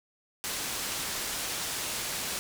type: low-pass noise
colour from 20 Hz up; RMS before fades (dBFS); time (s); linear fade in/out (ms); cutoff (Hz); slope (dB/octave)
white; -34; 0.44-2.39; 0; 9800; 12
effects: none